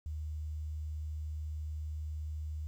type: tone with quantisation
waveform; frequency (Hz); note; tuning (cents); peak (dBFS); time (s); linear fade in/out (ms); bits
sine; 76.8; D#2; -22; -36; 0.06-2.67; 0; 11
effects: none